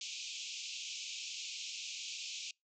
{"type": "band-pass noise", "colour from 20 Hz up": "pink", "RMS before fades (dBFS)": -44, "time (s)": [0.01, 2.51], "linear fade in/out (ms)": 2, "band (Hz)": [2400, 7300], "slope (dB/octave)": 96, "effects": ["noise-tail reverb RT60 0.2 s tail -26 dB re dry"]}